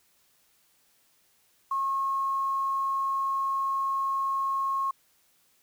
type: tone with quantisation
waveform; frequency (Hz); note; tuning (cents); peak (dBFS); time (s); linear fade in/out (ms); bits
sine; 1085; C#6; -37; -25; 1.71-4.91; 5; 9
effects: white hiss -66 dBFS RMS until 5.62 s